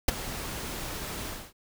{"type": "noise with ADSR envelope", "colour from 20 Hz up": "pink", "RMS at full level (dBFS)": -20, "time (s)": [0.08, 1.53], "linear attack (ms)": 6, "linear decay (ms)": 14, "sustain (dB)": -16, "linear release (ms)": 250, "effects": []}